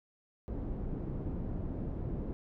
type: low-pass noise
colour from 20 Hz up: pink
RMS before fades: -37 dBFS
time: 0.48-2.33 s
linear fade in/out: 0 ms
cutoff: 350 Hz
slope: 12 dB/octave
effects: none